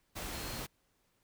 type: tone in noise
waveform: sine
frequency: 4241 Hz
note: C8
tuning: 23 cents sharp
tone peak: -50 dBFS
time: 0.33-0.61 s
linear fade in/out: 20 ms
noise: pink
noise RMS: -41 dBFS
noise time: 0.15-0.67 s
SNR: -12 dB
effects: pink hiss -75 dBFS RMS until 1.23 s

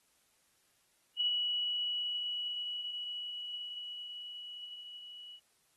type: tone with level ramp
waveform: sine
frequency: 2934 Hz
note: F#7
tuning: 15 cents flat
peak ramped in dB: -29 to -47 dBFS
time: 1.16-5.4 s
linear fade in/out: 50 ms
effects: white hiss -72 dBFS RMS until 5.76 s + AAC 32 kbps

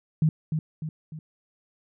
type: tone with echo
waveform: sine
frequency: 156.1 Hz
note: D#3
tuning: 6 cents sharp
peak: -17 dBFS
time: 0.22-0.29 s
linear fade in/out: 2 ms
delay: 300 ms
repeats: 3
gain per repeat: -6 dB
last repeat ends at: 1.19 s
effects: none

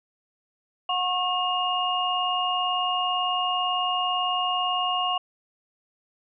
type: tone cluster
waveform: sine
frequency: 728 / 1090 / 2840 Hz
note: F#5 / C#6 / F7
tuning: -28 / -29 / +28 cents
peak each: -27 dBFS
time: 0.89-5.18 s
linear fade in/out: 5 ms
effects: none

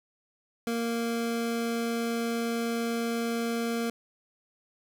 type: tone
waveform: 25% pulse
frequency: 232.2 Hz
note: A#3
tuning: 7 cents flat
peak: -24 dBFS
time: 0.67-3.9 s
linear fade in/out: 2 ms
effects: none

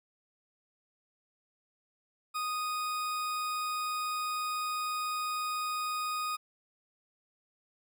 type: tone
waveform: 40% pulse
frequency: 1242 Hz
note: D#6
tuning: 3 cents flat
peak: -31 dBFS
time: 2.34-6.37 s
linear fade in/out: 20 ms
effects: none

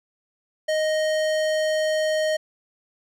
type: tone with hard clipping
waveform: sine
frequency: 622.3 Hz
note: D#5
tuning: in tune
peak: -22 dBFS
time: 0.68-2.37 s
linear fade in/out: 10 ms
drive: 18 dB
effects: none

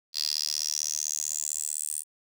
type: tone with high-pass filter sweep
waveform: 10% pulse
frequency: 75.7 Hz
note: D#2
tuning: 47 cents flat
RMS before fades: -31 dBFS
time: 0.13-2.04 s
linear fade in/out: 50 ms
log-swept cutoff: 4600 to 8900 Hz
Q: 8
effects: none

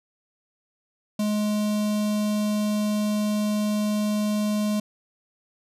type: tone with notch filter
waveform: square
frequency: 210.1 Hz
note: G#3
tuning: 20 cents sharp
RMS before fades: -24 dBFS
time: 1.19-4.8 s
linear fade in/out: 5 ms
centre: 1700 Hz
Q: 0.99
effects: resampled to 32000 Hz

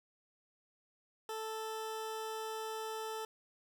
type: tone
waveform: 20% pulse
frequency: 440 Hz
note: A4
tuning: in tune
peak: -34 dBFS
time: 1.29-3.25 s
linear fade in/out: 2 ms
effects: none

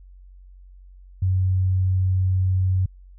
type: tone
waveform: sine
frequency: 93.3 Hz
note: F#2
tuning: 15 cents sharp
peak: -17 dBFS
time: 1.22-2.86 s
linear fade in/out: 5 ms
effects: added 46 Hz sine -43 dBFS peak until 3.18 s

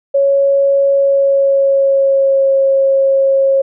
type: tone with pitch glide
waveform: sine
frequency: 554.4 to 543 Hz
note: C#5 to C#5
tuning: 0 to -36 cents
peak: -8 dBFS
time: 0.14-3.62 s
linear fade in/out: 10 ms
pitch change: -36 cents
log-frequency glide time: 0.93-2.52 s
effects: none

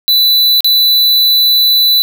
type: tone with dropouts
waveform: square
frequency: 3981 Hz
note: B7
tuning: 13 cents sharp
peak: -7 dBFS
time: 0.08-2.02 s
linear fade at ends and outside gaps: 0 ms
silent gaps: 0.606-0.645 s
effects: none

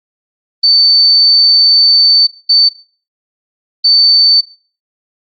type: tone bursts at uneven times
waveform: sine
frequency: 4541 Hz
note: C#8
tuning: 41 cents sharp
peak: -5 dBFS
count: 3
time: 0.63-2.27 / 2.49-2.69 / 3.84-4.41 s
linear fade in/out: 10 ms
effects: noise-tail reverb RT60 0.4 s tail -19 dB re dry + Opus 32 kbps

